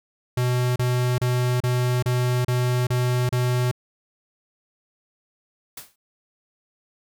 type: tone bursts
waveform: square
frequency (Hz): 124.3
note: B2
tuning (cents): +12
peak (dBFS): -20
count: 8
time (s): 0.37-3.714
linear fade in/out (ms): 5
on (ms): 390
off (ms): 32
type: noise with exponential decay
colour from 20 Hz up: white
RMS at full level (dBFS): -33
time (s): 5.77-5.96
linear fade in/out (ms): 5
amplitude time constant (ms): 41
effects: none